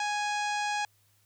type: harmonic tone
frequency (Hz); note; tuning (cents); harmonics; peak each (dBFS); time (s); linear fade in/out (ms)
830.6; G#5; 0; 1 / 2 / 3 / 4 / 5 / 6 / 7 / 8 / 9 / 10; -30 / -35 / -37 / -42 / -44 / -45 / -47 / -46 / -50 / -53; 0-0.85; 2
effects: added 102 Hz sine -68 dBFS peak until 1.25 s + white hiss -68 dBFS RMS until 1.25 s